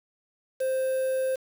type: tone with quantisation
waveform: triangle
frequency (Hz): 523.3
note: C5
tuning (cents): 0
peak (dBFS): -22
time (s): 0.6-1.36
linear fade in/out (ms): 10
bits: 7
effects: none